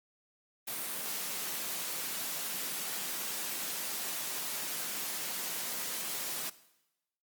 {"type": "high-pass noise", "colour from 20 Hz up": "white", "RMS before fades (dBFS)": -37, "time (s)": [0.67, 6.5], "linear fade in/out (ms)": 10, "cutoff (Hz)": 140, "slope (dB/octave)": 48, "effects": ["noise-tail reverb RT60 0.9 s tail -17 dB re dry", "Opus 32 kbps"]}